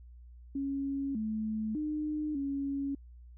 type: tone with pitch steps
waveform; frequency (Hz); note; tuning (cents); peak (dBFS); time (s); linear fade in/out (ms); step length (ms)
sine; 275.9 / 217.4 / 303.4 / 277.9; C#4 / A3 / D#4 / C#4; -8 / -21 / -44 / +4; -31; 0.55-2.95; 5; 600
effects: added 60 Hz sine -49 dBFS peak until 3.37 s